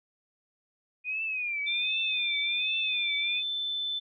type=tone with vibrato; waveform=sine; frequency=2460 Hz; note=D#7; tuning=20 cents flat; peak=-29 dBFS; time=1.04-3.43 s; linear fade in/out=50 ms; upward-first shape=triangle; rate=1.3 Hz; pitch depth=140 cents each way
type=tone with pitch glide; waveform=sine; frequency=3573 to 3524 Hz; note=A7 to A7; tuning=+26 to +2 cents; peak=-29 dBFS; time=1.66-4 s; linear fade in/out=20 ms; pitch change=-24 cents; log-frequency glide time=1.91-3.83 s
effects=none